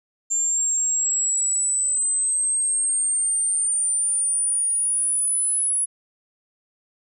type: exponential sweep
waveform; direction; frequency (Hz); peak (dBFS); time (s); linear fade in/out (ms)
sine; up; 7290 to 10290; -19; 0.3-5.86; 20
effects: none